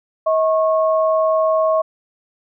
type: tone pair together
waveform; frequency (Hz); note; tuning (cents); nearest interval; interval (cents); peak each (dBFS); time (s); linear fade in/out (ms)
sine; 637.7 / 1093; D#5 / C#6; +42 / -25; major sixth; 933; -14 / -20; 0.26-1.82; 10
effects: none